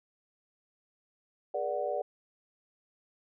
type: chord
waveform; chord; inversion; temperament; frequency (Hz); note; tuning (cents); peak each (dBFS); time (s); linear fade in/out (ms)
sine; G# half-diminished seventh; none; equal with one note detuned; 415.3 / 481.2 / 587.3 / 740; G#4 / B4 / D5 / F#5; 0 / -45 / 0 / 0; -38 / -36 / -33 / -36; 1.54-2.02; 5
effects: none